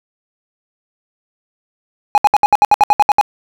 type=tone bursts; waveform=triangle; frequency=830.6 Hz; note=G#5; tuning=in tune; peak=-3 dBFS; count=12; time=2.15-3.212 s; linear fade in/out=0 ms; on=28 ms; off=66 ms; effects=none